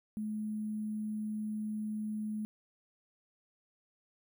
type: tone with sample-and-hold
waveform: sine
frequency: 213.5 Hz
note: G#3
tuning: 48 cents sharp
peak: -34 dBFS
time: 0.17-2.45 s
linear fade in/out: 0 ms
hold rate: 11025 Hz
effects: none